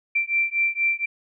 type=beating tone pair; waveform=sine; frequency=2349 / 2353.2 Hz; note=D7 / D7; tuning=0 / +3 cents; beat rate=4.2 Hz; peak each=-23 dBFS; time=0.15-1.06 s; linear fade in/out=10 ms; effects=none